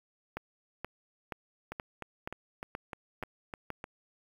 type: two click trains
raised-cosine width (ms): 0.5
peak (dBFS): -24 / -21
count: 8 / 8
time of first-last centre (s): 1.72-3.841 / 0.37-3.703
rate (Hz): 3.3 / 2.1
effects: 8-bit